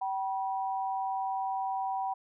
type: tone pair together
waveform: sine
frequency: 770 / 970.1 Hz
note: G5 / B5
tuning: -31 / -31 cents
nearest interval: major third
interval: 400 cents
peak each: -31 / -35 dBFS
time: 0.01-2.14 s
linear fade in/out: 10 ms
effects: none